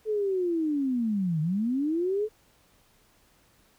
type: linear two-way sweep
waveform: sine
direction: down then up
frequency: 440 to 149.8 to 440 Hz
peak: -24 dBFS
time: 0.05-2.29 s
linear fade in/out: 50 ms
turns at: 1.41 s
effects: pink hiss -63 dBFS RMS until 3.78 s